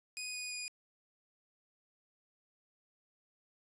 15% pulse tone with pitch steps, 2489 / 2475 / 2460 Hz, D#7 / D#7 / D#7, 0 / -10 / -20 cents, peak -32 dBFS, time 0.17-0.68 s, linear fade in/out 0 ms, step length 170 ms, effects resampled to 22050 Hz + 12-bit

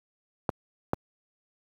clicks, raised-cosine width 1 ms, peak -10 dBFS, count 2, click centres 0.492 / 0.934 s, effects high-pass 80 Hz 12 dB/octave + 8-bit

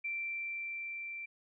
sine tone with level ramp, 2349 Hz, D7, in tune, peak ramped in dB -34 to -40 dBFS, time 0.04-1.26 s, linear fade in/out 10 ms, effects none

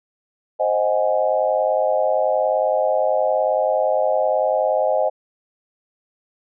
sine chord, Ab dominant seventh, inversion first, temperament equal, 523.3 / 622.3 / 740 / 830.6 Hz, C5 / Eb5 / Gb5 / Ab5, 0 / 0 / 0 / 0 cents, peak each -21 / -19 / -24 / -25 dBFS, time 0.59-5.1 s, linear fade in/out 20 ms, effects none

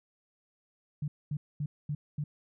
sine tone bursts, 147.3 Hz, D3, 6 cents sharp, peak -30 dBFS, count 5, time 1.02-2.24 s, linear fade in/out 5 ms, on 60 ms, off 230 ms, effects none

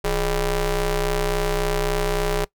sawtooth ring-modulated tone, 192.2 Hz, G3, 34 cents flat, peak -13 dBFS, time 0.04-2.45 s, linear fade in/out 10 ms, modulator 224 Hz, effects noise-tail reverb RT60 0.1 s tail -21 dB re dry

